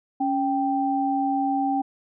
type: tone pair together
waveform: sine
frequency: 277.2 / 784 Hz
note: C#4 / G5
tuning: 0 / 0 cents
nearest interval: octave + tritone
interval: 1800 cents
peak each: -24 / -23 dBFS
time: 0.2-1.82 s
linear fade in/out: 10 ms
effects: none